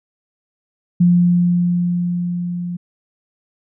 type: tone with level ramp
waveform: sine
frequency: 175.6 Hz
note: F3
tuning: 10 cents sharp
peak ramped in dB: -8 to -22 dBFS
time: 1-2.77 s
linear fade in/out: 10 ms
effects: none